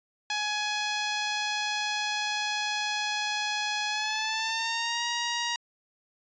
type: tone with pitch glide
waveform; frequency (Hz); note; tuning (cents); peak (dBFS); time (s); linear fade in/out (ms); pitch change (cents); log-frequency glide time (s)
10% pulse; 839 to 947.2; G#5 to A#5; +17 to +27; -19; 0.3-5.56; 2; +210; 3.88-5.04
effects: resampled to 16000 Hz